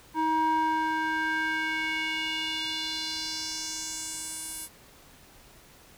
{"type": "tone with band-pass filter sweep", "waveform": "square", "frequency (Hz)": 316.7, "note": "D#4", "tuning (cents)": 31, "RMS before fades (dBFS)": -30, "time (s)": [0.14, 4.69], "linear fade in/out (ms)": 50, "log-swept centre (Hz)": [780, 11000], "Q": 2.7, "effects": ["pink hiss -54 dBFS RMS until 5.97 s"]}